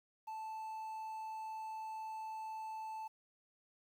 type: tone with quantisation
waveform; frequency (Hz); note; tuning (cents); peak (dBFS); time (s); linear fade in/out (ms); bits
triangle; 878; A5; -4; -40; 0.27-3.08; 10; 11
effects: none